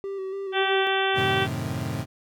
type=tone with vibrato; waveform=triangle; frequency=387.4 Hz; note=G4; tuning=20 cents flat; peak=-27 dBFS; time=0.04-0.87 s; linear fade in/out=0 ms; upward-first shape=square; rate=3.5 Hz; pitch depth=26 cents each way
type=harmonic tone; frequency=386.2 Hz; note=G4; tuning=26 cents flat; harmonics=1 / 2 / 3 / 4 / 5 / 6 / 7 / 8 / 9; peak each=-26 / -27 / -32 / -28 / -32 / -36 / -32 / -33 / -32 dBFS; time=0.52-1.48 s; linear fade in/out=50 ms
type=chord; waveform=30% pulse; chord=F# diminished seventh; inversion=none; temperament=equal; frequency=92.5 / 110 / 130.81 / 155.56 Hz; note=F#2 / A2 / C3 / Eb3; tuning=0 / 0 / 0 / 0 cents; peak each=-32 / -30 / -29 / -31 dBFS; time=1.14-2.06 s; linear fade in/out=50 ms
effects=none